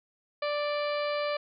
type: harmonic tone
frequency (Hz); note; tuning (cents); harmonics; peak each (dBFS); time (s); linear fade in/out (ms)
587.3; D5; 0; 1 / 2 / 3 / 4 / 5 / 6 / 7 / 8; -29 / -35 / -41 / -39 / -44 / -48 / -44 / -46; 0.42-1.37; 5
effects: none